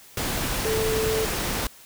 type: tone in noise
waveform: sine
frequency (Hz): 440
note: A4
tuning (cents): 0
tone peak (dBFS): -23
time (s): 0.65-1.25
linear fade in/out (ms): 2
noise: pink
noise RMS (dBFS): -27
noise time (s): 0.17-1.67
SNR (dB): +1
effects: white hiss -49 dBFS RMS until 1.85 s